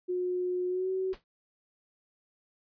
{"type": "tone with pitch glide", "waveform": "sine", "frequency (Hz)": [361.6, 377], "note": ["F#4", "F#4"], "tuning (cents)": [-40, 32], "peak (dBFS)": -28, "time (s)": [0.08, 1.14], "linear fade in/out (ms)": 20, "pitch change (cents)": 72, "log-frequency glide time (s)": [0.68, 0.9]}
{"type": "noise with exponential decay", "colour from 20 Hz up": "pink", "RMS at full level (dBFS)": -42, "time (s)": [1.13, 1.24], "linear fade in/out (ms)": 1, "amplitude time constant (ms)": 22}
{"effects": ["resampled to 11025 Hz"]}